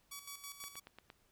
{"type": "tone with tremolo", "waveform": "5% pulse", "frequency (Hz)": 1136, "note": "C#6", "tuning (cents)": 42, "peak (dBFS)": -33, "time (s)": [0.11, 0.8], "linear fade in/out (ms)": 10, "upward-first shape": "square", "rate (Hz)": 6.1, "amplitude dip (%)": 65}
{"type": "click train", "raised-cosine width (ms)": 0.3, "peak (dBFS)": -35, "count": 5, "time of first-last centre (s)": [0.64, 1.101], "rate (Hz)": 8.67}
{"effects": ["pink hiss -73 dBFS RMS until 1.31 s"]}